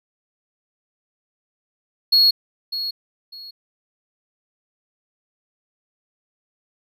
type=tone with echo; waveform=triangle; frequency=4324 Hz; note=C#8; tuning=44 cents flat; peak=-10 dBFS; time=2.12-2.31 s; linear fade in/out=10 ms; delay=600 ms; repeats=2; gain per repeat=-12 dB; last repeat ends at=3.51 s; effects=none